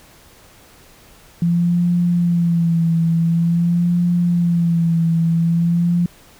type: tone with vibrato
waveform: sine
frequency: 170 Hz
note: F3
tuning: 46 cents flat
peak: -13 dBFS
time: 1.42-6.06 s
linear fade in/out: 2 ms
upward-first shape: sine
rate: 0.47 Hz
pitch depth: 48 cents each way
effects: pink hiss -47 dBFS RMS until 6.39 s